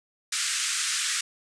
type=band-pass noise; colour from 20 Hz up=white; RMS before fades=-28 dBFS; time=0.32-1.21 s; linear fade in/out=5 ms; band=1300 to 9100 Hz; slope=48 dB/octave; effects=none